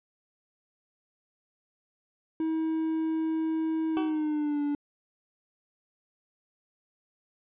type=tone with pitch glide; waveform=triangle; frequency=320 to 290.1 Hz; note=D#4 to D4; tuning=+49 to -21 cents; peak=-24 dBFS; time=2.4-4.75 s; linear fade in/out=2 ms; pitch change=-170 cents; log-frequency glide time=3.9-4.62 s
type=tone with exponential decay; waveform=20% pulse; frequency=379.3 Hz; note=F#4; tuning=43 cents sharp; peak=-24 dBFS; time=3.97-4.31 s; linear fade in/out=0 ms; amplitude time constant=73 ms
effects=resampled to 8000 Hz